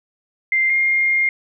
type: tone pair in turn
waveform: sine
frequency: 2093 / 2122 Hz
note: C7 / C7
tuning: 0 / +24 cents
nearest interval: unison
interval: 24 cents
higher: second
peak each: -14 dBFS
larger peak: neither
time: 0.52-0.7 / 0.7-1.29 s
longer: second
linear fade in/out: 2 ms
effects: none